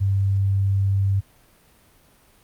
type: tone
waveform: sine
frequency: 98 Hz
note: G2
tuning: in tune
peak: -17 dBFS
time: 0-1.21 s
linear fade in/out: 20 ms
effects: pink hiss -56 dBFS RMS until 2.43 s + Opus 48 kbps